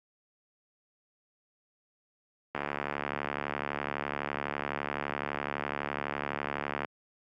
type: click train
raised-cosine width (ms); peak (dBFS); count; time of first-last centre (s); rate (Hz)
0.5; -16; 310; 2.55-6.848; 71.9
effects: high-pass 150 Hz 12 dB/octave + Opus 48 kbps